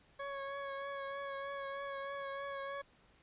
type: tone with vibrato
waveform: 20% pulse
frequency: 554.4 Hz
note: C#5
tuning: in tune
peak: -35 dBFS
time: 0.19-2.82 s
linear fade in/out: 10 ms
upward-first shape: triangle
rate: 3.2 Hz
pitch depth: 21 cents each way
effects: pink hiss -67 dBFS RMS until 3.22 s + resampled to 8000 Hz